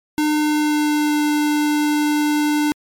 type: tone with pitch glide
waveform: square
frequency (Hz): 302.5 to 298.2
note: D#4 to D4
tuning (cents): -49 to +27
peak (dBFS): -16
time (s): 0.18-2.72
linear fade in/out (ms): 0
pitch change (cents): -24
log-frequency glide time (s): 0.31-1.21
effects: MP3 96 kbps